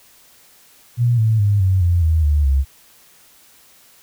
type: tone with pitch steps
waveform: sine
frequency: 120 / 110.68 / 102.08 / 94.15 / 86.84 / 80.09 / 73.87 / 68.13 Hz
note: B2 / A2 / G#2 / F#2 / F2 / E2 / D2 / C#2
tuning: -49 / +11 / -29 / +31 / -9 / -49 / +11 / -29 cents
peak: -12 dBFS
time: 0.97-2.65 s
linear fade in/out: 50 ms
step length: 210 ms
effects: white hiss -50 dBFS RMS until 4.02 s